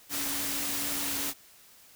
sine tone in noise, 282.5 Hz, C#4, 33 cents sharp, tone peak -41 dBFS, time 0.09-1.34 s, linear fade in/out 50 ms, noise white, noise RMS -32 dBFS, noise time 0.09-1.34 s, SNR -12 dB, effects white hiss -56 dBFS RMS until 1.95 s

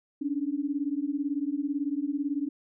sine beating tone pair, 277.4 / 295.4 Hz, C#4 / D4, +1 / +10 cents, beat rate 18 Hz, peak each -30 dBFS, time 0.21-2.49 s, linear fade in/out 10 ms, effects none

